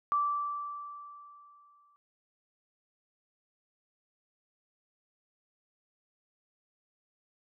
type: tone with exponential decay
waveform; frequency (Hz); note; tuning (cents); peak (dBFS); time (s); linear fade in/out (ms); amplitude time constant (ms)
sine; 1165; D6; -14; -24; 0.12-1.96; 0; 400
effects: none